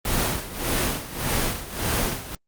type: noise with tremolo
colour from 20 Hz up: pink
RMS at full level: -22 dBFS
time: 0.05-2.35 s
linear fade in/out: 2 ms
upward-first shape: sine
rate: 1.7 Hz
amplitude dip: 80%
effects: Opus 24 kbps